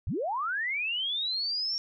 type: linear sweep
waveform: sine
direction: up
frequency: 53.5 to 5560 Hz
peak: -28 dBFS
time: 0.07-1.78 s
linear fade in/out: 0 ms
effects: none